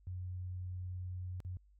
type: tone with dropouts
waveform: sine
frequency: 91 Hz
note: F#2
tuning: 28 cents flat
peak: -39 dBFS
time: 0.07-1.57 s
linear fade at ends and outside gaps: 0 ms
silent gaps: 1.403-1.449 s
effects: added 50 Hz sine -62 dBFS peak until 1.79 s